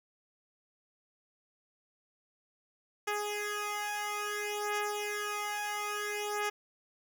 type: beating tone pair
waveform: 10% pulse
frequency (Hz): 415.3 / 415.89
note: G#4 / G#4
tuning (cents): 0 / +2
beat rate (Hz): 0.59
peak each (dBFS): -29 / -27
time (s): 3.07-6.5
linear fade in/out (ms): 10
effects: none